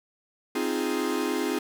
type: chord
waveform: 45% pulse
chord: F minor seventh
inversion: second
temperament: equal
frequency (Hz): 261.6 / 311.1 / 349.2 / 415.3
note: C4 / Eb4 / F4 / Ab4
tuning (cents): 0 / 0 / 0 / 0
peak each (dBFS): -31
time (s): 0.55-1.59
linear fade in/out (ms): 5
effects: none